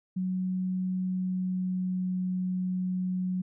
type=tone with pitch glide; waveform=sine; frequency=185 to 183.72 Hz; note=F#3 to F#3; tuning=0 to -12 cents; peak=-27 dBFS; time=0.16-3.42 s; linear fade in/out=10 ms; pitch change=-12 cents; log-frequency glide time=0.96-2.15 s; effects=none